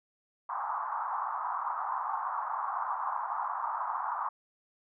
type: band-pass noise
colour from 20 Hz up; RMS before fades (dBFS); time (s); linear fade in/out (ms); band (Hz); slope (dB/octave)
white; -34; 0.49-4.29; 5; 820 to 1200; 48
effects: none